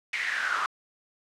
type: noise with high-pass filter sweep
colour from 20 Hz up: brown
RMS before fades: -29 dBFS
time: 0.13-0.66 s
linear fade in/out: 2 ms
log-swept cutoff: 2200 to 1200 Hz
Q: 7.3
effects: low-pass 7000 Hz 12 dB/octave